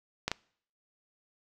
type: clicks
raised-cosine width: 0.2 ms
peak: -12 dBFS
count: 2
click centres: 0.28 / 0.316 s
effects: noise-tail reverb RT60 0.6 s tail -25 dB re dry